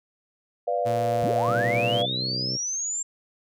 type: chord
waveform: sine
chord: B diminished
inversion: none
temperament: equal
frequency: 493.9 / 587.3 / 698.5 Hz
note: B4 / D5 / F5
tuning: 0 / 0 / 0 cents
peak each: -28 / -27 / -26 dBFS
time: 0.67-2.06 s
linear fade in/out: 10 ms
type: tone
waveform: sawtooth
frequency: 116.54 Hz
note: A#2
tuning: in tune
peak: -25 dBFS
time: 0.85-2.03 s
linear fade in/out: 20 ms
type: linear sweep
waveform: sine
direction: up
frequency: 72 to 7459 Hz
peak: -26 dBFS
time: 1.22-3.03 s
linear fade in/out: 10 ms
type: harmonic tone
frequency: 63.8 Hz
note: C2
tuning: 43 cents flat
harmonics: 2 / 3 / 4 / 5 / 6 / 7 / 8 / 9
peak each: -33 / -37 / -39 / -41 / -43 / -44 / -45 / -46 dBFS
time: 1.47-2.57 s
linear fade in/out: 10 ms
effects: none